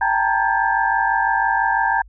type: tone cluster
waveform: sine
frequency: 785 / 893 / 939 / 1600 / 1720 Hz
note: G5 / A5 / A#5 / G6 / A6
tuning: +2 / +25 / +12 / +35 / -40 cents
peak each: -22 / -21 / -22 / -21 / -27 dBFS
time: 0.01-2.02 s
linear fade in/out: 5 ms
effects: added 50 Hz sine -42 dBFS peak until 2.08 s